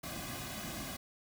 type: noise with comb filter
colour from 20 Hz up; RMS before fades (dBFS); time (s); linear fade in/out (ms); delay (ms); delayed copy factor
pink; -42; 0.03-0.97; 10; 2.2; -0.8
effects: none